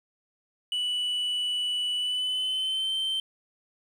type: tone with pitch glide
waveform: sine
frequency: 2960 to 3111 Hz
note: F#7 to G7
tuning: 0 to -14 cents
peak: -23 dBFS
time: 0.72-3.2 s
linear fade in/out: 2 ms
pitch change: +86 cents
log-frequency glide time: 1.96-2.95 s
effects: tanh soft clip ceiling -25 dBFS + 9-bit